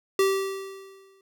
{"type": "tone with exponential decay", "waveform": "square", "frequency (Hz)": 387.9, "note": "G4", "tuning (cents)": -18, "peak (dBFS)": -18, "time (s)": [0.19, 1.21], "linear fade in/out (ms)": 2, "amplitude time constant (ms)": 220, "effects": []}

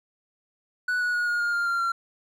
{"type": "tone with pitch steps", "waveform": "triangle", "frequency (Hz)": [1480, 1463.8, 1447.9, 1432.1, 1416.4, 1401, 1385.7, 1370.6], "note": ["F#6", "F#6", "F#6", "F6", "F6", "F6", "F6", "F6"], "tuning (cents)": [0, -19, -38, 43, 24, 5, -14, -33], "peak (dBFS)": -21, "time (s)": [0.88, 1.92], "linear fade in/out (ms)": 5, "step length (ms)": 130, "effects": []}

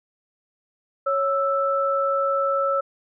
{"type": "tone pair together", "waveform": "sine", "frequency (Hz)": [552.5, 1321], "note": ["C#5", "E6"], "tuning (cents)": [-6, 3], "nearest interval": "octave + minor third", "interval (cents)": 1509, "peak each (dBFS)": -22, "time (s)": [1.06, 2.81], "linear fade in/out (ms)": 10, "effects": []}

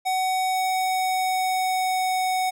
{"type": "tone with pitch glide", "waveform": "square", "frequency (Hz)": [750, 744.4], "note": ["F#5", "F#5"], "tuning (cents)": [23, 10], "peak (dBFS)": -22, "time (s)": [0.05, 2.51], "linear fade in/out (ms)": 20, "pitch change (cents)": -13, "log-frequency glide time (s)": [0.5, 2.26], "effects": []}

